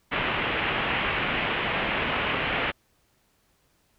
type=low-pass noise; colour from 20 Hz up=white; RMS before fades=-27 dBFS; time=0.11-2.72 s; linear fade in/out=20 ms; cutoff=3000 Hz; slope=48 dB/octave; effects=pink hiss -67 dBFS RMS until 3.98 s